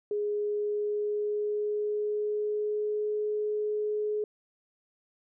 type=tone with pitch glide; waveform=sine; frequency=415.3 to 422.3 Hz; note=G#4 to G#4; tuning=0 to +29 cents; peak=-27 dBFS; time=0.11-4.24 s; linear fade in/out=2 ms; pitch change=+29 cents; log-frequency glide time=0.23-3.15 s; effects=none